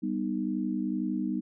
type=chord; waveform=sine; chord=G augmented; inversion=none; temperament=equal with one note detuned; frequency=196 / 246.9 / 309 Hz; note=G3 / B3 / D#4; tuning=0 / 0 / -12 cents; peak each=-32 dBFS; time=0.02-1.41 s; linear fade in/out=20 ms; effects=none